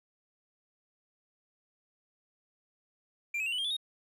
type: tone with pitch steps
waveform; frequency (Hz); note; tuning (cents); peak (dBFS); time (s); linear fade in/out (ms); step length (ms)
triangle; 2376 / 2561 / 2761 / 2976 / 3208 / 3459 / 3728; D7 / D#7 / F7 / F#7 / G7 / A7 / A#7; +20 / +49 / -20 / +9 / +39 / -30 / -1; -29; 3.34-3.767; 5; 61
effects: none